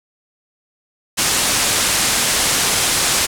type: low-pass noise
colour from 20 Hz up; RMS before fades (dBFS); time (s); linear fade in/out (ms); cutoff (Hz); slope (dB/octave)
white; -17; 1.17-3.27; 20; 10000; 24
effects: none